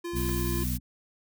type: tone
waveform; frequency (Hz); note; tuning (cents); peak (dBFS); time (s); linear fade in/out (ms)
square; 344.8; F4; -22; -33; 0.04-0.64; 10
type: harmonic tone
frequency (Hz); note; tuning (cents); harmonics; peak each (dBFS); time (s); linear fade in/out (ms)
61.74; B1; 0; 1 / 2 / 3 / 4; -30 / -33 / -35 / -36; 0.12-0.8; 50
type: noise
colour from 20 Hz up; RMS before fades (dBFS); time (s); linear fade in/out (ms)
blue; -37; 0.15-0.78; 20
type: clicks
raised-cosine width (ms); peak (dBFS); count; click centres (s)
0.5; -36 / -28; 2; 0.29 / 0.293
effects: none